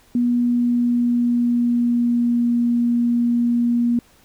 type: tone with pitch glide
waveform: sine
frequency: 241.9 to 238.2 Hz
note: B3 to A#3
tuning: -36 to +38 cents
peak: -15 dBFS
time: 0.15-3.99 s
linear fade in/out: 2 ms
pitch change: -26 cents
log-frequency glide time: 0.3-2.52 s
effects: pink hiss -54 dBFS RMS until 4.24 s